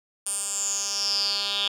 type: tone with band-pass filter sweep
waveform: 10% pulse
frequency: 200.7 Hz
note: G3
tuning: 41 cents sharp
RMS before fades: -27 dBFS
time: 0.26-1.68 s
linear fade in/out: 5 ms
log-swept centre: 9300 to 3500 Hz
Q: 8.2
effects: none